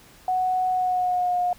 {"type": "tone with pitch glide", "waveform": "sine", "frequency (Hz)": [740, 716], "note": ["F#5", "F5"], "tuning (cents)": [0, 43], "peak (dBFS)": -20, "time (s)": [0.28, 1.53], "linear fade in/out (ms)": 2, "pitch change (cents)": -57, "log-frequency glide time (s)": [0.69, 1.36], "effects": ["pink hiss -51 dBFS RMS until 1.58 s"]}